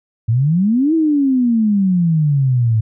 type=exponential two-way sweep; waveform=sine; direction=up then down; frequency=107.5 to 329.6 to 107.5 Hz; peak=-11 dBFS; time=0.28-2.81 s; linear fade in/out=10 ms; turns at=0.94 s; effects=none